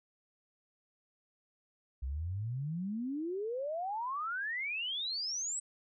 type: exponential sweep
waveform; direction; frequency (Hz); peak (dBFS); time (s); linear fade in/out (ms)
sine; up; 61.74 to 8100; -34; 2.02-5.6; 10
effects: none